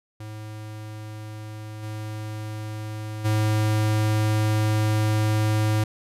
square tone with level steps, 107.6 Hz, A2, 38 cents flat, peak -35 / -31 / -20 dBFS, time 0.2-5.84 s, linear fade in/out 5 ms, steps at 1.82 / 3.24 s, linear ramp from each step 20 ms, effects resampled to 32000 Hz

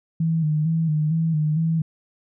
sine tone with vibrato, 157.7 Hz, D#3, 24 cents sharp, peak -18 dBFS, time 0.2-1.82 s, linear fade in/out 5 ms, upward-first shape square, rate 2.2 Hz, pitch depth 56 cents each way, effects none

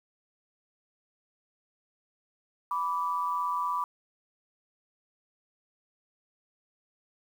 sine tone pair together, 987.8 / 1164.2 Hz, B5 / D6, 0 / -15 cents, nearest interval minor third, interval 285 cents, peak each -30 / -30 dBFS, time 2.71-3.84 s, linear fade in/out 2 ms, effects 9-bit

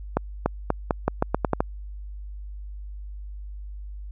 accelerating click train, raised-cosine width 1 ms, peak -6 dBFS, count 10, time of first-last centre 0.17-1.605 s, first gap 290 ms, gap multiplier 0.84, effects added 50 Hz sine -34 dBFS peak until 4.11 s

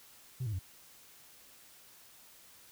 sine tone with pitch steps, 127.6 / 108.55 / 92.34 Hz, C3 / A2 / F#2, -43 / -23 / -3 cents, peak -31 dBFS, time 0.4-0.592 s, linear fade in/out 10 ms, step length 64 ms, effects tanh soft clip ceiling -31 dBFS + white hiss -58 dBFS RMS until 2.71 s

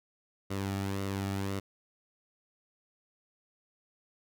sawtooth tone with flanger, 98 Hz, G2, in tune, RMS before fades -34 dBFS, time 0.5-1.6 s, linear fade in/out 10 ms, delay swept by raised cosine 1.2 to 1.98 ms, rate 1.9 Hz, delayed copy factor -0.5, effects none

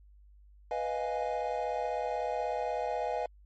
triangle chord, F half-diminished seventh, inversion second, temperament equal, 493.9 / 622.3 / 698.5 / 830.6 Hz, Cb5 / Eb5 / F5 / Ab5, 0 / 0 / 0 / 0 cents, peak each -34 dBFS, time 0.71-3.26 s, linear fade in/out 2 ms, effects added 50 Hz sine -54 dBFS peak until 3.45 s + MP3 32 kbps

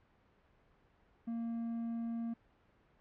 triangle tone, 231.1 Hz, A#3, 15 cents flat, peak -34 dBFS, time 1.27-2.34 s, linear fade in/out 10 ms, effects pink hiss -69 dBFS RMS until 3 s + low-pass 2000 Hz 12 dB/octave

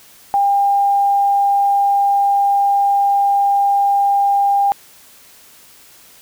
sine tone, 801 Hz, G5, 37 cents sharp, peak -11 dBFS, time 0.34-4.72 s, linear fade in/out 0 ms, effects white hiss -45 dBFS RMS until 6.21 s

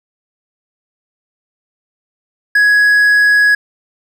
triangle tone, 1671 Hz, G#6, 10 cents sharp, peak -5 dBFS, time 2.55-3.55 s, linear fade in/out 5 ms, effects none

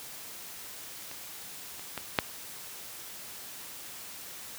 clicks, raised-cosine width 0.3 ms, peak -27 / -29 / -18 / -6 dBFS, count 4, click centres 1.114 / 1.795 / 1.977 / 2.188 s, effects white hiss -44 dBFS RMS until 4.58 s + high-pass 60 Hz 12 dB/octave

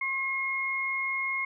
sine tone pair together, 1075 / 2150 Hz, C6 / C7, +47 / +47 cents, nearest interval octave, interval 1200 cents, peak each -35 / -28 dBFS, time 0.01-1.45 s, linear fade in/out 5 ms, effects none

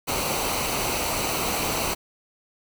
pink noise with comb filter, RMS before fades -26 dBFS, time 0.07-1.95 s, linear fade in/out 20 ms, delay 0.58 ms, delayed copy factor -0.55, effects none

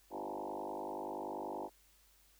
sine tone with frequency modulation, 610 Hz, D#5, 34 cents flat, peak -39 dBFS, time 0.1-1.7 s, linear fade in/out 50 ms, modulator 50.4 Hz, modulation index 6.5, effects added 50 Hz sine -70 dBFS peak until 2.39 s + white hiss -68 dBFS RMS until 2.39 s

